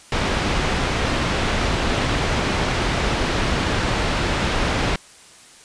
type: low-pass noise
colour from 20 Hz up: pink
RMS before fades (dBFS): -21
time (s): 0.12-4.96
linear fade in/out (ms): 2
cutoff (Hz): 3900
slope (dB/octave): 12
effects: white hiss -46 dBFS RMS until 5.64 s + resampled to 22050 Hz